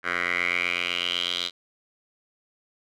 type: tone with band-pass filter sweep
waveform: 10% pulse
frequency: 88 Hz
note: F2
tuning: 14 cents sharp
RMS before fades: -27 dBFS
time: 0.03-1.51 s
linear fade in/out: 50 ms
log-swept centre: 1700 to 3700 Hz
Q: 5.6
effects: none